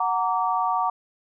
sine chord, Gb augmented, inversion none, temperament just, 740 / 925 / 1156.2 Hz, Gb5 / Bb5 / D6, 0 / -14 / -27 cents, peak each -25 dBFS, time 0-0.9 s, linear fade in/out 5 ms, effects none

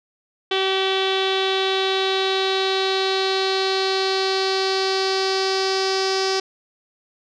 sawtooth tone with low-pass filter sweep, 382.9 Hz, G4, 41 cents flat, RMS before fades -21 dBFS, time 0.51-6.4 s, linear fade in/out 5 ms, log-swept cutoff 3400 to 5100 Hz, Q 5.2, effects none

